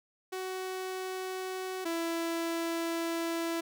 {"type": "tone pair in turn", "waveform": "sawtooth", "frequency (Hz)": [374, 333.2], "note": ["F#4", "E4"], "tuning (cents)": [19, 19], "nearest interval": "major second", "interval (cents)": 200, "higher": "first", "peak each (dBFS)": [-31, -27], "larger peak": "second", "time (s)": [[0.32, 1.85], [1.85, 3.61]], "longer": "second", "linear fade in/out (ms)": 10, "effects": []}